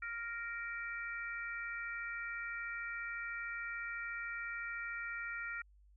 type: harmonic tone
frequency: 466.2 Hz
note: A#4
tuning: in tune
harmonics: 3 / 4 / 5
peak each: -42 / -44 / -46 dBFS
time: 0.02-5.62 s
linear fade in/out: 5 ms
effects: added 50 Hz sine -61 dBFS peak until 5.96 s